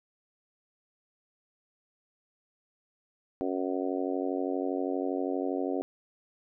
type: harmonic tone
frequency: 92.5 Hz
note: F#2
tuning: in tune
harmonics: 3 / 4 / 5 / 6 / 7 / 8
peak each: -32 / -34 / -36 / -38 / -39 / -40 dBFS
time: 3.41-5.82 s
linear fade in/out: 0 ms
effects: none